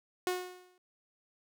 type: tone with exponential decay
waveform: sawtooth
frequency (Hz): 363.5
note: F#4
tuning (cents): -31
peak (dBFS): -24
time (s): 0.27-0.78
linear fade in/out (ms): 1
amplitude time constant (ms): 110
effects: none